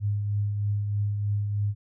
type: tone with tremolo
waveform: sine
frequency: 102.8 Hz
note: G#2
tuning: 17 cents flat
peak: -22 dBFS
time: 0-1.75 s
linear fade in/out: 50 ms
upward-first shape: triangle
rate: 3.2 Hz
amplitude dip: 40%
effects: none